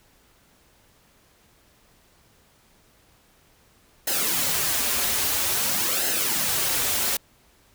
white noise with flanger, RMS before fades -24 dBFS, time 4.07-7.17 s, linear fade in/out 5 ms, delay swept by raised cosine 0.85 to 6.35 ms, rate 0.5 Hz, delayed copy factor -0.65, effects pink hiss -59 dBFS RMS until 7.74 s

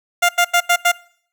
15% pulse tone bursts, 700 Hz, F5, 4 cents sharp, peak -5 dBFS, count 5, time 0.22-0.919 s, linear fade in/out 10 ms, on 71 ms, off 86 ms, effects noise-tail reverb RT60 0.6 s tail -23 dB re dry

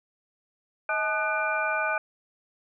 sine tone cluster, 633 / 863 / 1222 / 1490 / 2384 Hz, D#5 / A5 / D#6 / F#6 / D7, +30 / -34 / -32 / +12 / +25 cents, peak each -31 / -32 / -32 / -28 / -32 dBFS, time 0.89-1.98 s, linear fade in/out 2 ms, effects none

